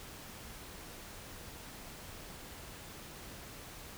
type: silence
effects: pink hiss -49 dBFS RMS until 3.97 s